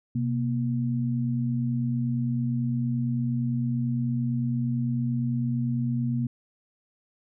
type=tone pair together; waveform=sine; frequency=127.93 / 236.8 Hz; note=C3 / A#3; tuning=-39 / +27 cents; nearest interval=major seventh; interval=1066 cents; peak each=-26 / -27 dBFS; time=0.15-6.27 s; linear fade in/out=5 ms; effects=none